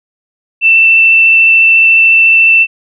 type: tone with vibrato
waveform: sine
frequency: 2671 Hz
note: E7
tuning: 22 cents sharp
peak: -3 dBFS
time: 0.61-2.67 s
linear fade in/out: 50 ms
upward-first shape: sine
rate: 14 Hz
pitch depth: 8 cents each way
effects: none